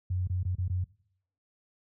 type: tone with dropouts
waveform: sine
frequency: 91.2 Hz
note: F#2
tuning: 24 cents flat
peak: -26 dBFS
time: 0.1-0.84 s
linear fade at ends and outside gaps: 5 ms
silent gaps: 0.272-0.297 / 0.43-0.45 / 0.551-0.583 / 0.679-0.697 s
effects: noise-tail reverb RT60 0.7 s tail -22 dB re dry + high-pass 60 Hz 12 dB/octave